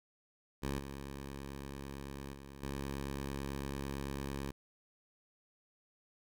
10% pulse tone with level steps, 69 Hz, C#2, 7 cents flat, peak -27 / -35 / -41 / -30 dBFS, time 0.62-4.52 s, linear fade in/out 20 ms, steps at 0.79 / 2.33 / 2.63 s, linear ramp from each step 5 ms, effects none

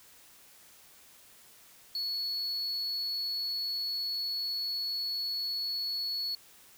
triangle tone, 4392 Hz, C#8, 17 cents flat, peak -30 dBFS, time 1.95-6.35 s, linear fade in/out 2 ms, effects white hiss -57 dBFS RMS until 6.77 s

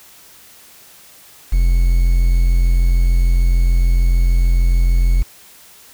triangle tone with quantisation, 43.34 Hz, F1, 12 cents flat, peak -8 dBFS, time 1.52-5.23 s, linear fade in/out 10 ms, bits 6, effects white hiss -44 dBFS RMS until 5.93 s

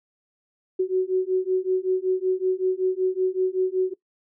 sine beating tone pair, 370 / 375.3 Hz, F#4 / F#4, 0 / +25 cents, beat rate 5.3 Hz, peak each -23 dBFS, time 0.79-3.94 s, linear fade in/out 10 ms, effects noise-tail reverb RT60 0.1 s tail -20 dB re dry

